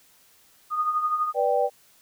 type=tone with tremolo; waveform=sine; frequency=1233 Hz; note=D#6; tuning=16 cents flat; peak=-19 dBFS; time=0.7-1.33 s; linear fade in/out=50 ms; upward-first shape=triangle; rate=12 Hz; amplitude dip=65%
type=chord; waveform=sine; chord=G major; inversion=first; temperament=just; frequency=490 / 588 / 784 Hz; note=B4 / D5 / G5; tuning=-14 / +2 / 0 cents; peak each=-24 dBFS; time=1.34-1.7 s; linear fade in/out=50 ms
effects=white hiss -58 dBFS RMS until 2.01 s